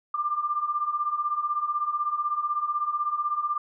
sine beating tone pair, 1180 / 1196 Hz, D6 / D6, +8 / +31 cents, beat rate 16 Hz, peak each -30 / -26 dBFS, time 0.14-3.58 s, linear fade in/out 5 ms, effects none

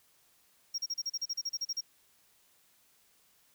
triangle tone bursts, 5588 Hz, F8, in tune, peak -30 dBFS, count 14, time 0.74-1.81 s, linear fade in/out 10 ms, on 43 ms, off 36 ms, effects white hiss -67 dBFS RMS until 3.54 s

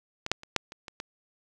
clicks, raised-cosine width 0.2 ms, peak -16 / -6 / -27 / -6 / -25 / -23 / -18 dBFS, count 7, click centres 0.264 / 0.316 / 0.434 / 0.563 / 0.721 / 0.882 / 1.001 s, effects none

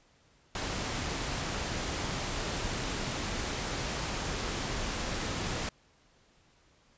pink noise, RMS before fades -34 dBFS, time 0.55-5.69 s, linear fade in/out 2 ms, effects pink hiss -65 dBFS RMS until 6.97 s + resampled to 16000 Hz

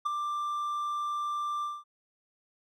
triangle tone with ADSR envelope, 1182 Hz, D6, 11 cents sharp, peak -22 dBFS, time 0.05-1.84 s, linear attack 14 ms, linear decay 10 ms, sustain -6 dB, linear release 210 ms, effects none

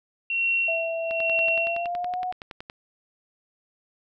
sine tone with tremolo, 2731 Hz, F7, 39 cents flat, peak -20 dBFS, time 0.3-1.87 s, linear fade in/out 2 ms, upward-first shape sine, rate 1.1 Hz, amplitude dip 85%
sine tone with pitch glide, 660 to 732.3 Hz, E5 to F#5, +2 to -18 cents, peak -26 dBFS, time 0.68-2.32 s, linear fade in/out 5 ms, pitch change +180 cents, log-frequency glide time 1.54-2.2 s
click train, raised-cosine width 0.3 ms, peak -21 dBFS, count 18, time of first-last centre 1.11-2.699 s, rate 10.7 Hz
effects none

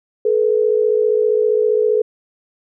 sine tone pair together, 430 / 485.1 Hz, A4 / B4, -40 / -31 cents, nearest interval major second, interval 209 cents, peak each -14 / -17 dBFS, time 0.25-2.02 s, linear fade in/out 5 ms, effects none

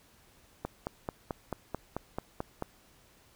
click train, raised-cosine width 1 ms, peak -19 dBFS, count 10, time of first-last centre 0.65-2.624 s, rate 4.56 Hz, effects pink hiss -62 dBFS RMS until 3.35 s

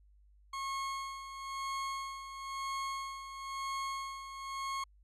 40% pulse tone with tremolo, 1088 Hz, C#6, 33 cents flat, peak -34 dBFS, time 0.53-4.84 s, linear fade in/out 5 ms, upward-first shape sine, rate 1 Hz, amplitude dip 65%, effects added 50 Hz sine -60 dBFS peak until 5.03 s + low-pass 8000 Hz 12 dB/octave

